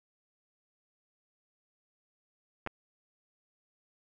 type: clicks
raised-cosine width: 0.5 ms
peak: -21 dBFS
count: 2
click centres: 2.664 / 2.673 s
effects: none